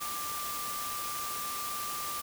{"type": "tone in noise", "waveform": "sine", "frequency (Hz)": 1183, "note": "D6", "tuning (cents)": 12, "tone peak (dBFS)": -37, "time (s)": [0, 2.22], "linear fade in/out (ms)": 20, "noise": "white", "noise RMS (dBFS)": -38, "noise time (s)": [0, 2.22], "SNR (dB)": -2, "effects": []}